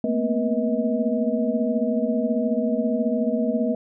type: tone cluster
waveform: sine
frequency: 222.1 / 236.6 / 255.1 / 481.4 / 635 Hz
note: A3 / A#3 / C4 / B4 / D#5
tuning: +16 / +26 / -44 / -44 / +35 cents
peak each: -26 / -24 / -28 / -28 / -27 dBFS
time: 0.04-3.75 s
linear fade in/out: 2 ms
effects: none